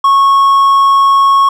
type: tone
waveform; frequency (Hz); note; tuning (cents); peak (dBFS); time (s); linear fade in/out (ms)
triangle; 1100; C#6; -14; -3; 0.04-1.49; 5
effects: none